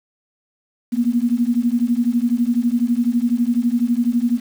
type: beating tone pair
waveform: sine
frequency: 233.1 / 245.1 Hz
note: A#3 / B3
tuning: 0 / -13 cents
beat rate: 12 Hz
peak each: -18 dBFS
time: 0.92-4.4 s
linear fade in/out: 20 ms
effects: 7-bit